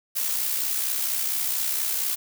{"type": "noise with amplitude modulation", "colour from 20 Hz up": "blue", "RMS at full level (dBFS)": -24, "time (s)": [0.15, 2.16], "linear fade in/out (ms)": 20, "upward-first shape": "sine", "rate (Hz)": 64.3, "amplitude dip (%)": 45, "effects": []}